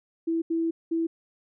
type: tone bursts at uneven times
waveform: sine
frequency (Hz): 329.6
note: E4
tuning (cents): 0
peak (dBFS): -23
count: 3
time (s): 0.27-0.42 / 0.5-0.71 / 0.91-1.07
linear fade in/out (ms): 10
effects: none